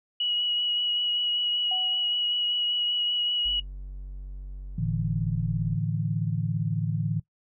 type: tone with vibrato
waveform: sine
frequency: 2917 Hz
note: F#7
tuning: 25 cents flat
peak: -24 dBFS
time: 0.2-3.6 s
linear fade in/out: 5 ms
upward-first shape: sine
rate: 5.2 Hz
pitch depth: 13 cents each way
type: tone with exponential decay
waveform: sine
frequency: 745 Hz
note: F#5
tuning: 12 cents sharp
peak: -32 dBFS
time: 1.71-2.31 s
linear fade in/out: 5 ms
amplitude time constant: 130 ms
type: tone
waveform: triangle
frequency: 47.2 Hz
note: F#1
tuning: 35 cents sharp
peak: -33 dBFS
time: 3.45-5.76 s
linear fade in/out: 10 ms
type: chord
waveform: sine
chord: A suspended fourth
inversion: none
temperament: equal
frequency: 110 / 146.83 / 164.81 Hz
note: A2 / D3 / E3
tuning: 0 / 0 / 0 cents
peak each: -29 dBFS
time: 4.78-7.2 s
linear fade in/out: 5 ms
effects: noise-tail reverb RT60 0.1 s tail -19 dB re dry